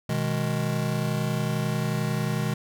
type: chord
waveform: square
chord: G# minor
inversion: first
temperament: just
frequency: 124.59 / 155.74 / 207.7 Hz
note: B2 / D#3 / G#3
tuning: +16 / +2 / 0 cents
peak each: -29 / -29 / -31 dBFS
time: 0.09-2.54 s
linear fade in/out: 5 ms
effects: none